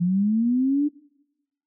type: linear sweep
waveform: sine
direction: up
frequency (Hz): 170 to 298.6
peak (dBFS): -18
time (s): 0-0.89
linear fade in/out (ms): 20
effects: noise-tail reverb RT60 1.0 s tail -26 dB re dry